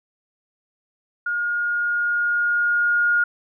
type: tone with level ramp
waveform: sine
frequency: 1427 Hz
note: F6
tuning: 37 cents sharp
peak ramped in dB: -21 to -15 dBFS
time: 1.26-3.24 s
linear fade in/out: 5 ms
effects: none